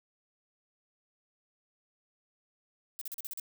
violet noise bursts, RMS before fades -39 dBFS, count 7, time 2.99-3.398 s, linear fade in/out 0 ms, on 24 ms, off 40 ms, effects none

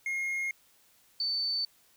triangle / sine tone pair in turn, 2145 / 4531 Hz, C7 / C#8, +42 / +37 cents, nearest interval octave + minor second, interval 1295 cents, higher second, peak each -28 dBFS, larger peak neither, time 0.06-0.51 / 1.2-1.65 s, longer neither, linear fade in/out 2 ms, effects white hiss -64 dBFS RMS until 1.96 s

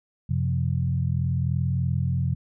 sine tone cluster, 90.9 / 131.6 / 174.7 Hz, F#2 / C3 / F3, -30 / +10 / +1 cents, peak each -26 / -24 / -30 dBFS, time 0.29-2.35 s, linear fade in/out 10 ms, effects none

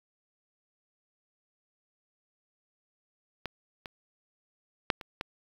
clicks, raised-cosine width 0.3 ms, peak -18 / -23 / -7 / -25 / -17 dBFS, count 5, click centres 3.457 / 3.858 / 4.902 / 5.012 / 5.211 s, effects 7-bit

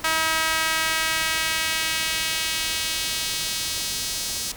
sawtooth tone with high-pass filter sweep, 320 Hz, D#4, 49 cents sharp, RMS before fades -25 dBFS, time 0.04-4.52 s, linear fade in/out 5 ms, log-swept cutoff 1300 to 5100 Hz, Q 1.1, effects pink hiss -40 dBFS RMS until 4.56 s

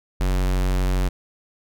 square tone, 46.25 Hz, F#1, in tune, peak -19 dBFS, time 0.2-1.09 s, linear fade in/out 10 ms, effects none

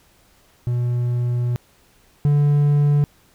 triangle tone pair in turn, 121.6 / 145.5 Hz, B2 / D3, -26 / -16 cents, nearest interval minor third, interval 310 cents, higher second, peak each -16 / -11 dBFS, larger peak second, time 0.67-1.56 / 2.25-3.04 s, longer first, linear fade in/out 0 ms, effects pink hiss -56 dBFS RMS until 3.34 s

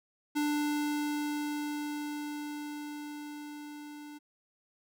square tone with level ramp, 295.6 Hz, D4, 11 cents sharp, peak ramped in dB -28 to -45 dBFS, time 0.35-4.19 s, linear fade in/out 20 ms, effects none

